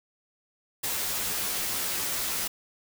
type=noise with comb filter; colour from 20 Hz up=white; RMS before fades=-30 dBFS; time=0.83-2.48 s; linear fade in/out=10 ms; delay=13 ms; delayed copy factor=-0.75; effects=none